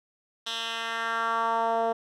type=tone with band-pass filter sweep; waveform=10% pulse; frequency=228.3 Hz; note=A#3; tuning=36 cents flat; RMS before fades=-28 dBFS; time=0.46-1.93 s; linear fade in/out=10 ms; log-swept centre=3700 to 580 Hz; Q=2.2; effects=none